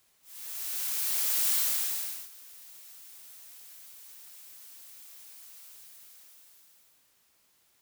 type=noise with ADSR envelope; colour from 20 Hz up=blue; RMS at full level=-26 dBFS; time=0.22-7.14 s; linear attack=1300 ms; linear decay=770 ms; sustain=-24 dB; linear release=1500 ms; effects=white hiss -68 dBFS RMS until 7.81 s